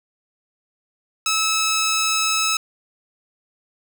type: tone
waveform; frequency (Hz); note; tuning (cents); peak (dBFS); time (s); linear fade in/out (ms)
10% pulse; 1299; E6; -26; -10; 1.26-2.57; 2
effects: none